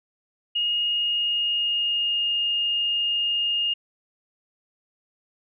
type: tone with pitch glide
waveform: sine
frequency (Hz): 2862 to 2837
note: F7 to F7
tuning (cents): +42 to +27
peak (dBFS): -21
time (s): 0.55-3.74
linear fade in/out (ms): 10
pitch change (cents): -15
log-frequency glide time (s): 0.81-2.32
effects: none